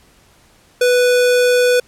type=tone; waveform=square; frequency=493.9 Hz; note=B4; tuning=in tune; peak=-11 dBFS; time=0.81-1.8 s; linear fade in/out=5 ms; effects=pink hiss -51 dBFS RMS until 1.87 s + low-pass 12000 Hz 12 dB/octave